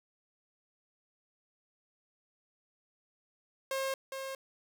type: tone with echo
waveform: sawtooth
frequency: 536 Hz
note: C5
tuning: 42 cents sharp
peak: -28 dBFS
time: 3.71-3.94 s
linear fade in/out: 2 ms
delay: 410 ms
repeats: 1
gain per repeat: -6 dB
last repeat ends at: 4.35 s
effects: none